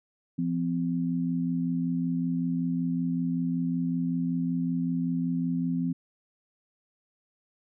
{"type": "tone pair together", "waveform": "sine", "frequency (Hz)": [171.2, 256.5], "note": ["F3", "C4"], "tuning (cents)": [-34, -34], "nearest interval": "perfect fifth", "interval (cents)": 700, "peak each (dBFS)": -28, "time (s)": [0.38, 5.93], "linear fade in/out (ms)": 10, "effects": []}